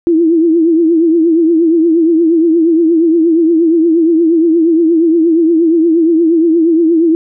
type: tone with vibrato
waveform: sine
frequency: 329.6 Hz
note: E4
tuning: in tune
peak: -6 dBFS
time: 0.07-7.15 s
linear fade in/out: 0 ms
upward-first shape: triangle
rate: 8.5 Hz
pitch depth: 100 cents each way
effects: none

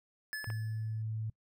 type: tone with exponential decay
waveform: square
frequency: 1725 Hz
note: A6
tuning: 35 cents flat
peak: -35 dBFS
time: 0.33-1.02 s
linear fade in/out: 0 ms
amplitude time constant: 150 ms
type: clicks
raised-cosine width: 0.5 ms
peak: -28 dBFS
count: 2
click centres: 0.443 / 0.502 s
type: tone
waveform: sine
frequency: 110 Hz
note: A2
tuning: in tune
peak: -34 dBFS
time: 0.47-1.3 s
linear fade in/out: 5 ms
effects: noise-tail reverb RT60 0.1 s tail -24 dB re dry

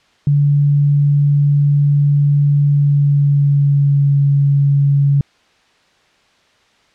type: tone with pitch glide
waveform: sine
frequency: 143.9 to 141.02 Hz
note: D3 to C#3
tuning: -35 to +30 cents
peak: -9 dBFS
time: 0.27-5.21 s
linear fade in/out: 2 ms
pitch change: -35 cents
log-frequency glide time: 2.64-4.17 s
effects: white hiss -54 dBFS RMS until 6.94 s + low-pass 4000 Hz 12 dB/octave

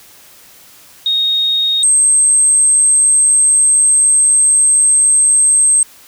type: tone pair in turn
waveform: sine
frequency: 3729 / 8351 Hz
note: A#7 / C9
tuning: 0 / -4 cents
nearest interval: octave + major second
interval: 1396 cents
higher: second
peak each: -11 / -7 dBFS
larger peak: second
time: 1.06-1.83 / 1.83-5.83 s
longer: second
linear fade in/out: 2 ms
effects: white hiss -42 dBFS RMS until 6.07 s

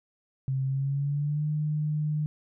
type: tone with pitch glide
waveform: sine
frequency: 133.4 to 151.48 Hz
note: C3 to D#3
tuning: +34 to -46 cents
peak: -25 dBFS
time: 0.48-2.26 s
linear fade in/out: 0 ms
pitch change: +220 cents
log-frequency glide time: 0.65-1.47 s
effects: none

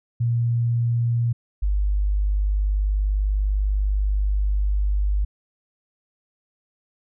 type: tone pair in turn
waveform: sine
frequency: 118 / 50.15 Hz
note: A#2 / G1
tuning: +22 / +40 cents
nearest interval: octave + minor third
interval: 1482 cents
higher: first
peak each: -18 dBFS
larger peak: neither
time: 0.2-1.33 / 1.62-5.25 s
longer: second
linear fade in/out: 10 ms
effects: none

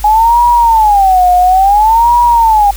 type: tone with vibrato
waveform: sine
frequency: 830.6 Hz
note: G#5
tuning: in tune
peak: -4 dBFS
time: 0.04-2.71 s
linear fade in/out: 5 ms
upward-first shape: sine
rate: 0.58 Hz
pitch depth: 250 cents each way
effects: added 50 Hz sine -21 dBFS peak until 2.76 s + white hiss -31 dBFS RMS until 2.76 s

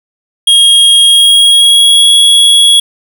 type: tone with pitch glide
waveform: square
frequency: 3265 to 3339 Hz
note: G#7 to G#7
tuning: -30 to +9 cents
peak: -3 dBFS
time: 0.47-2.8 s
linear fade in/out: 5 ms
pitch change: +39 cents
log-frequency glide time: 1.05-2.12 s
effects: none

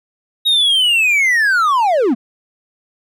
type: linear sweep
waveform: triangle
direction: down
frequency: 3806 to 204 Hz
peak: -9 dBFS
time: 0.45-2.15 s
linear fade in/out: 20 ms
effects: none

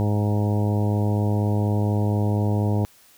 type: harmonic tone with a mistuned harmonic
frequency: 104.2 Hz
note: G#2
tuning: 6 cents sharp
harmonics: 1 / 2 / 3 / 4 / 5 / 6 / 7 / 8 / 9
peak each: -20 / -26 / -30 / -32 / -34 / -36 / -37 / -38 / -39 dBFS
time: 0-2.85 s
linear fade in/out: 0 ms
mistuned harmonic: 8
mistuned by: -16 cents
effects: white hiss -54 dBFS RMS until 3.17 s

